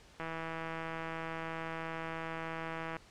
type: click train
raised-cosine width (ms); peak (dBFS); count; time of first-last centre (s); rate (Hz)
0.5; -25; 452; 0.2-2.967; 163
effects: pink hiss -59 dBFS RMS until 3.1 s + low-pass 7000 Hz 12 dB/octave